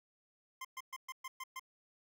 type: tone bursts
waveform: 25% pulse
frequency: 1046.5 Hz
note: C6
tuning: in tune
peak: -38 dBFS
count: 7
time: 0.61-1.596 s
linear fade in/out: 5 ms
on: 38 ms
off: 120 ms
effects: none